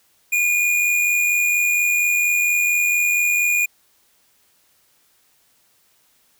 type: tone with amplitude modulation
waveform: square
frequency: 2436 Hz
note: D#7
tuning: 37 cents flat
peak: -15 dBFS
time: 0.32-3.66 s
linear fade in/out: 10 ms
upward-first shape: sine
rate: 84.3 Hz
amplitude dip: 35%
effects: white hiss -60 dBFS RMS until 6.39 s